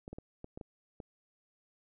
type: clicks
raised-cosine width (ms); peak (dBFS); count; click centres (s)
2; -30; 7; 0.079 / 0.13 / 0.185 / 0.444 / 0.575 / 0.612 / 1.002
effects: none